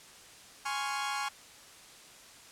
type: chord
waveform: sawtooth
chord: Db major seventh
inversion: second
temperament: equal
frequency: 830.6 / 1046.5 / 1108.7 / 1396.9 Hz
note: Ab5 / C6 / Db6 / F6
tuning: 0 / 0 / 0 / 0 cents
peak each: -32 / -38 / -33 / -36 dBFS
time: 0.65-1.29 s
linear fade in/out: 10 ms
effects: white hiss -53 dBFS RMS until 2.51 s + low-pass 9000 Hz 12 dB/octave